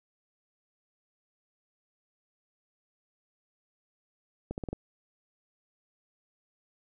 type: accelerating click train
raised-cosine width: 2 ms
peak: -21 dBFS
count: 5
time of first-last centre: 4.51-4.73 s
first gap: 69 ms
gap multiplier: 0.85
effects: none